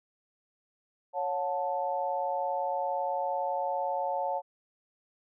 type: chord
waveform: sine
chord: F# minor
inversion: second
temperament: equal with one note detuned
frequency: 554.4 / 722.3 / 880 Hz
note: C#5 / F#5 / A5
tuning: 0 / -42 / 0 cents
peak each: -33 / -33 / -32 dBFS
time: 1.13-4.42 s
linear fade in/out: 50 ms
effects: none